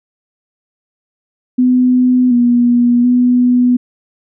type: tone with pitch steps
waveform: sine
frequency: 251.4 / 241.3 / 247.1 Hz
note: B3 / B3 / B3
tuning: +31 / -40 / +1 cents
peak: -7 dBFS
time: 1.58-3.77 s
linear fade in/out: 10 ms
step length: 730 ms
effects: none